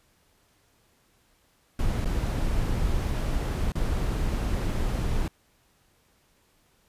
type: noise with dropouts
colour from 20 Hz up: brown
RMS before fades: -26 dBFS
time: 1.79-5.28 s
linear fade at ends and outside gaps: 2 ms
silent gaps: 2.047-2.056 / 3.72-3.754 s
effects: pink hiss -65 dBFS RMS until 6.88 s + resampled to 32000 Hz